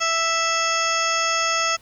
harmonic tone, 659.3 Hz, E5, in tune, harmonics 1 / 2 / 3 / 4 / 5 / 7 / 8 / 9 / 10, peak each -29 / -23 / -28 / -27 / -31 / -36 / -27 / -38 / -28 dBFS, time 0-1.77 s, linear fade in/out 20 ms, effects pink hiss -53 dBFS RMS until 1.81 s

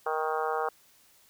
harmonic tone with a mistuned harmonic, 156.8 Hz, D#3, 14 cents sharp, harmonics 3 / 4 / 5 / 6 / 7 / 8 / 9 / 10, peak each -32 / -38 / -32 / -38 / -36 / -36 / -39 / -46 dBFS, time 0.06-0.69 s, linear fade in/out 5 ms, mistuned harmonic 10, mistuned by +24 cents, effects white hiss -61 dBFS RMS until 1.29 s

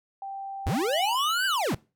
sine tone, 784 Hz, G5, in tune, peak -33 dBFS, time 0.22-1.15 s, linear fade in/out 2 ms
square linear two-way sweep, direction up then down, 51.6 to 1595 to 76.6 Hz, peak -25 dBFS, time 0.66-1.75 s, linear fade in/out 5 ms, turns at 1.46 s
sine tone with tremolo, 2960 Hz, F#7, in tune, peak -28 dBFS, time 0.93-1.56 s, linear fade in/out 2 ms, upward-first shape square, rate 3.9 Hz, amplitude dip 35%
effects noise-tail reverb RT60 0.3 s tail -22 dB re dry

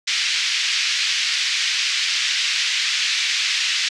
pink band-pass noise, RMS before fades -21 dBFS, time 0.07-3.89 s, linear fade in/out 10 ms, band 2100 to 5900 Hz, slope 24 dB/octave, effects low-pass 9000 Hz 12 dB/octave

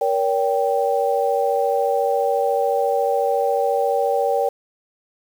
sine chord, G diminished, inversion first, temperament just, 470.4 / 564.5 / 784 Hz, Bb4 / Db5 / G5, +16 / +31 / 0 cents, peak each -21 dBFS, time 0.01-4.49 s, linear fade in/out 5 ms, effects 7-bit

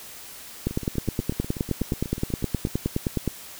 two click trains, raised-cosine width 3 ms, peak -20 / -10 dBFS, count 17 / 26, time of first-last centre 0.71-2.671 / 0.67-3.277 s, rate 8.16 / 9.59 Hz, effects white hiss -42 dBFS RMS until 3.59 s

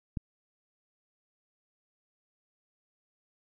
click, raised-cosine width 5 ms, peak -20 dBFS, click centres 0.172 s, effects none

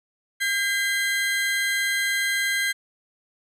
35% pulse tone pair together, 1606.2 / 2043 Hz, G6 / C7, +42 / -42 cents, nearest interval major third, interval 416 cents, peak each -23 dBFS, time 0.4-2.73 s, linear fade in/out 20 ms, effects resampled to 32000 Hz

